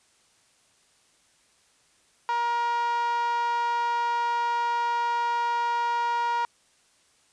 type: tone with band-pass filter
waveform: 5% pulse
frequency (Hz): 473.3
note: A#4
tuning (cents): +26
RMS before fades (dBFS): -26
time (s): 2.29-6.45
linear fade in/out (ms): 0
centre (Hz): 1000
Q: 5.7
effects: white hiss -63 dBFS RMS until 7.32 s + resampled to 22050 Hz